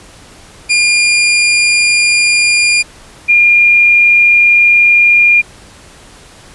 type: tone pair in turn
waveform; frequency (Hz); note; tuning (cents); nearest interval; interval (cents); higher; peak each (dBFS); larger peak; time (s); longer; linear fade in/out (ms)
sawtooth / sine; 2411 / 2411; D7 / D7; +45 / +45; unison; 0; neither; -4; neither; 0.69-2.83 / 3.28-5.42; neither; 20
effects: pink hiss -38 dBFS RMS until 6.54 s + resampled to 24000 Hz